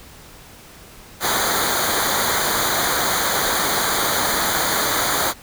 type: noise with comb filter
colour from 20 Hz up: pink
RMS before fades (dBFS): -20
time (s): 1.2-5.34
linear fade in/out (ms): 50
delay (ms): 0.37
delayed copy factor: -0.9
effects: pink hiss -43 dBFS RMS until 5.42 s